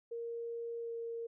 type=tone with pitch glide; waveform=sine; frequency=466.2 to 462.7 Hz; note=A#4 to A#4; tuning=0 to -13 cents; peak=-38 dBFS; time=0.11-1.27 s; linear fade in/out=10 ms; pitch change=-13 cents; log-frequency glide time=0.8-0.91 s; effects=none